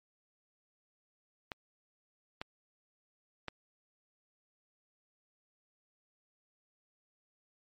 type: clicks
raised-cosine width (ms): 0.3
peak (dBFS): -22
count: 3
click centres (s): 1.518 / 2.415 / 3.483
effects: MP3 64 kbps